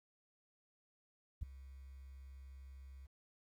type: tone with ADSR envelope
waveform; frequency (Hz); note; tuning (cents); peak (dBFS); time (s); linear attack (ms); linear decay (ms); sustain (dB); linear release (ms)
sine; 66.8; C2; +36; -32; 1.41-3.07; 19; 4; -19; 16
effects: tanh soft clip ceiling -28 dBFS + 12-bit